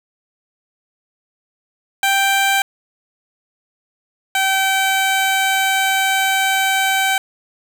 15% pulse tone pair in turn, 784 / 771 Hz, G5 / G5, 0 / -29 cents, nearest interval unison, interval 29 cents, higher first, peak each -7 / -8 dBFS, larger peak first, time 2.03-2.62 / 4.35-7.18 s, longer second, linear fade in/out 2 ms, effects 8-bit

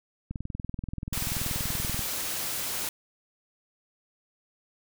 click train, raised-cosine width 5 ms, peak -21 dBFS, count 36, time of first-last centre 0.31-1.993 s, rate 20.8 Hz
white noise, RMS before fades -32 dBFS, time 1.13-2.89 s, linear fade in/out 2 ms
effects none

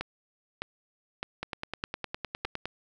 two click trains, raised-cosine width 0.3 ms, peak -17 / -16 dBFS, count 13 / 5, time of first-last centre 1.43-2.656 / 0.01-2.449 s, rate 9.79 / 1.64 Hz, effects none

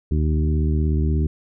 harmonic tone with a mistuned harmonic, 76.6 Hz, D#2, 27 cents flat, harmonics 1 / 2 / 3 / 4 / 5, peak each -18 / -24 / -28 / -30 / -32 dBFS, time 0.11-1.27 s, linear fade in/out 5 ms, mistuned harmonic 1, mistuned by -30 cents, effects none

